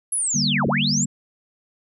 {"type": "linear two-way sweep", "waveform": "sine", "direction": "down then up", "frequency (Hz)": [11000, 68.5, 7650], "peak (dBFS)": -20, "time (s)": [0.12, 1.05], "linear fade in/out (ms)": 5, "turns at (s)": 0.67}
{"type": "chord", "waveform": "sine", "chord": "G minor", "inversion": "second", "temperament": "just", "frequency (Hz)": [147, 196, 235.2], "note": ["D3", "G3", "Bb3"], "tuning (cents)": [2, 0, 16], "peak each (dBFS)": -25, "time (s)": [0.34, 1.06], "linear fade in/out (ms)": 10}
{"effects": []}